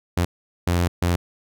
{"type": "tone bursts at uneven times", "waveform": "sawtooth", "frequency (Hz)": 87.31, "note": "F2", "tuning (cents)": 0, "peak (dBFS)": -14, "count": 3, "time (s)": [[0.17, 0.25], [0.67, 0.88], [1.02, 1.16]], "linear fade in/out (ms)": 5, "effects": []}